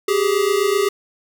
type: tone pair together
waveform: square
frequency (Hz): 387.5 / 415.3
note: G4 / G#4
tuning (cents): -20 / 0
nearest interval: minor second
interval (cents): 120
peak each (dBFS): -19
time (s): 0.08-0.89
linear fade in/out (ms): 5
effects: none